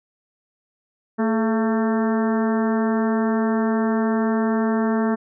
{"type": "harmonic tone with a mistuned harmonic", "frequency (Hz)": 224.2, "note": "A3", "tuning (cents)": 33, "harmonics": [1, 2, 3, 4, 5, 6, 7, 8], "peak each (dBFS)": [-19, -25, -29, -31, -33, -35, -36, -37], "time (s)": [1.18, 5.16], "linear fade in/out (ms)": 20, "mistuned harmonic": 2, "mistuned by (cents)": -68, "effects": []}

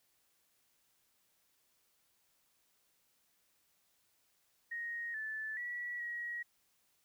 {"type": "tone with pitch steps", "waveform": "sine", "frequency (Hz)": [1871, 1748, 1938, 1904], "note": ["A#6", "A6", "B6", "A#6"], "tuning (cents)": [6, -12, -33, 36], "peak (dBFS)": -38, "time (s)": [4.71, 6.43], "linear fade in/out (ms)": 10, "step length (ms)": 430, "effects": ["white hiss -75 dBFS RMS until 7.04 s"]}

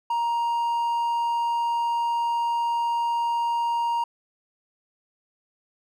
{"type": "tone", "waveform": "triangle", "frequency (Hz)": 938, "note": "A#5", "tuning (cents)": 11, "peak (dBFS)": -20, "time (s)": [0.1, 4.04], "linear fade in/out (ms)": 5, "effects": []}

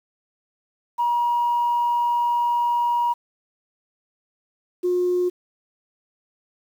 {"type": "tone pair in turn", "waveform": "sine", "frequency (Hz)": [955, 358.7], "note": ["A#5", "F4"], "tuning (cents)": [42, 46], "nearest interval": "octave + perfect fourth", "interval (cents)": 1696, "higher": "first", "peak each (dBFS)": -17, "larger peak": "neither", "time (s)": [[0.98, 3.14], [4.83, 5.3]], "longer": "first", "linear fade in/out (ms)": 20, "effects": ["tanh soft clip ceiling -14 dBFS", "8-bit"]}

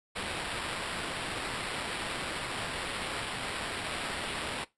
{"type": "noise with sample-and-hold", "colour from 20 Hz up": "white", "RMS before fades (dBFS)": -36, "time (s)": [0.15, 4.65], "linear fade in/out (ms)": 20, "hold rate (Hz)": 6300, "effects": ["noise-tail reverb RT60 0.2 s tail -20 dB re dry", "resampled to 24000 Hz"]}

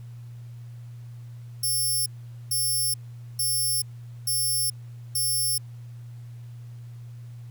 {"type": "tone bursts", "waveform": "5% pulse", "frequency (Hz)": 5400, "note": "E8", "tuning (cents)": 41, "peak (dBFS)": -17, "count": 5, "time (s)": [1.63, 5.58], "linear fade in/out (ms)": 5, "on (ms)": 430, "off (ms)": 450, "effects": ["added 119 Hz sine -38 dBFS peak until 7.5 s", "pink hiss -61 dBFS RMS until 7.5 s"]}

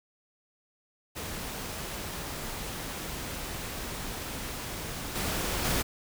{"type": "noise with level steps", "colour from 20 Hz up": "pink", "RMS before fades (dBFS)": [-37, -31, -28], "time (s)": [1.15, 5.83], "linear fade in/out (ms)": 20, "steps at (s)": [5.15, 5.64], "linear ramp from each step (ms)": 10, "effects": []}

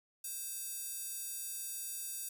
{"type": "tone with high-pass filter", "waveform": "square", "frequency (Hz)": 523.3, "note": "C5", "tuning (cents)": 0, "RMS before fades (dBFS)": -42, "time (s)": [0.24, 2.29], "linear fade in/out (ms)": 5, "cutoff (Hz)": 9000, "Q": 1.4, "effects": []}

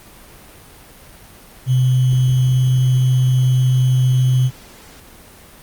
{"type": "tone with sample-and-hold", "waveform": "sine", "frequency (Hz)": 128, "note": "C3", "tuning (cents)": -38, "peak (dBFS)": -11, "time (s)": [1.66, 4.51], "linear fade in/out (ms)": 50, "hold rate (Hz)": 3150, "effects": ["pink hiss -42 dBFS RMS until 5.62 s", "Opus 32 kbps"]}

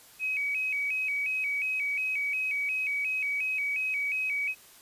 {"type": "tone with vibrato", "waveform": "sine", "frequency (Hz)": 2400, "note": "D7", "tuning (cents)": 37, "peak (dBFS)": -27, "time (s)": [0.19, 4.55], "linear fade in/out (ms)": 50, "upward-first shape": "square", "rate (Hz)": 2.8, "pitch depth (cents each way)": 97, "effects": ["white hiss -54 dBFS RMS until 4.81 s", "resampled to 32000 Hz"]}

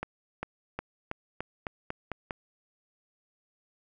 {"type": "accelerating click train", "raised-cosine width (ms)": 0.5, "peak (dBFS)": -18, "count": 9, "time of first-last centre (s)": [0.03, 2.308], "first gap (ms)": 400, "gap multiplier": 0.9, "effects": []}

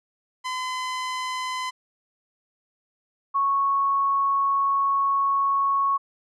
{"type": "tone pair in turn", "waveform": ["sawtooth", "sine"], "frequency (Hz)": [1019, 1105.3], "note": ["C6", "C#6"], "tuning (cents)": [-46, -5], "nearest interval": "minor second", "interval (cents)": 141, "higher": "second", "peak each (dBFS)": [-23, -19], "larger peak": "second", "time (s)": [[0.44, 1.71], [3.34, 5.98]], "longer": "second", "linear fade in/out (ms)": 20, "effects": ["low-pass 7000 Hz 12 dB/octave"]}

